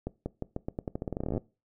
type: accelerating click train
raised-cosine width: 2 ms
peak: -19 dBFS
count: 23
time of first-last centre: 0.07-1.378 s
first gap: 190 ms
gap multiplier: 0.86
effects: noise-tail reverb RT60 0.3 s tail -21 dB re dry